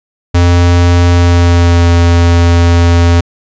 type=tone with pitch glide; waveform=square; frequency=87.31 to 85.76 Hz; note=F2 to F2; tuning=0 to -31 cents; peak=-5 dBFS; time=0.34-3.21 s; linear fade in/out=10 ms; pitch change=-31 cents; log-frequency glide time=1.1-1.88 s; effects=resampled to 16000 Hz